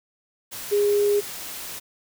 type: tone in noise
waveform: sine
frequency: 410 Hz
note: G#4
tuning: 22 cents flat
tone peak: -17 dBFS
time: 0.71-1.21 s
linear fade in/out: 20 ms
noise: white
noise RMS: -35 dBFS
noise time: 0.51-1.8 s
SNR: +15 dB
effects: none